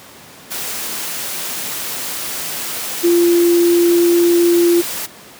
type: tone in noise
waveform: sine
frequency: 345 Hz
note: F4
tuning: 21 cents flat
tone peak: -9 dBFS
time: 3.03-4.82 s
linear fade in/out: 20 ms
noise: white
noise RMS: -24 dBFS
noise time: 0.5-5.07 s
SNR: +12 dB
effects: pink hiss -39 dBFS RMS until 5.39 s + high-pass 150 Hz 12 dB/octave